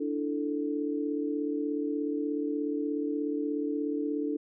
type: chord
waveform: sine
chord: D suspended second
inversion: none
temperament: just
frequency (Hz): 293.7 / 330.4 / 440.5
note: D4 / E4 / A4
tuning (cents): 0 / +4 / +2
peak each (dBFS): -30 / -36 / -34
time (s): 0-4.37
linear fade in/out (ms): 10
effects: none